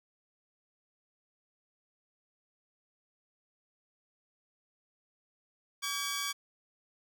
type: tone pair together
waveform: 10% pulse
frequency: 1140.6 / 1612 Hz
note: C#6 / G6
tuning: +49 / +48 cents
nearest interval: tritone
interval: 599 cents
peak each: -26 / -29 dBFS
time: 5.82-6.33 s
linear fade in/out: 20 ms
effects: none